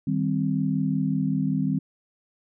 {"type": "chord", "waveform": "sine", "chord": "C minor", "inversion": "first", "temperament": "equal", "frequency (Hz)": [155.56, 196, 261.6], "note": ["Eb3", "G3", "C4"], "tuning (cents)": [0, 0, 0], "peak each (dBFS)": -26, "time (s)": [0.07, 1.79], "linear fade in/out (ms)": 5, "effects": []}